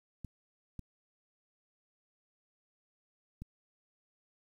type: clicks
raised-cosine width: 5 ms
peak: -30 dBFS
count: 3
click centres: 0.247 / 0.793 / 3.42 s
effects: 10-bit